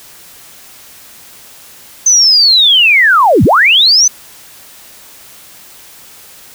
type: linear two-way sweep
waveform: sine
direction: down then up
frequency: 6210 to 73.7 to 6210 Hz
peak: -4 dBFS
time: 2.06-4.08 s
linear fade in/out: 5 ms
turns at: 3.44 s
effects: white hiss -37 dBFS RMS until 6.54 s